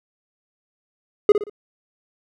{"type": "tone with echo", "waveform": "triangle", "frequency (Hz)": 415.3, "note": "G#4", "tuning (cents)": 0, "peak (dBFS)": -5, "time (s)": [1.29, 1.32], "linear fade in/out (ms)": 2, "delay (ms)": 59, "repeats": 3, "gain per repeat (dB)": -9, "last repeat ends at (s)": 1.497, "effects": []}